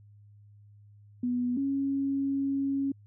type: tone pair in turn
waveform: sine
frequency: 246 / 275.2 Hz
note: B3 / C#4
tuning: -7 / -12 cents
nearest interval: major second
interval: 195 cents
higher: second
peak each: -26 dBFS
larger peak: neither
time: 1.23-1.57 / 1.57-2.92 s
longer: second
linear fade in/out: 5 ms
effects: added 103 Hz sine -52 dBFS peak until 3.06 s